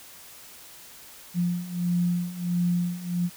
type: beating tone pair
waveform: sine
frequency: 174.61 / 176.11 Hz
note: F3 / F3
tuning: 0 / +15 cents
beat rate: 1.5 Hz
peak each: -28 / -25 dBFS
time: 1.34-3.3 s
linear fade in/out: 50 ms
effects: white hiss -47 dBFS RMS until 3.36 s